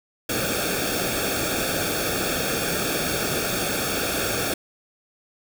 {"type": "noise with comb filter", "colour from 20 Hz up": "pink", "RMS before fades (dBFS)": -25, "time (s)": [0.29, 4.54], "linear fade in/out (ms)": 5, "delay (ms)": 1, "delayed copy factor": -0.85, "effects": []}